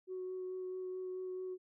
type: tone with vibrato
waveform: sine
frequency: 370.2 Hz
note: F#4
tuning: 1 cent sharp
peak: -38 dBFS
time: 0.07-1.58 s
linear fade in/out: 50 ms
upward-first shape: sine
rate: 4.6 Hz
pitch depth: 10 cents each way
effects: tanh soft clip ceiling -35 dBFS